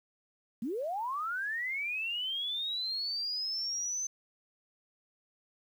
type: linear sweep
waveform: sine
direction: up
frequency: 203 to 6200 Hz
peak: -32 dBFS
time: 0.62-4.07 s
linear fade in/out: 5 ms
effects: 10-bit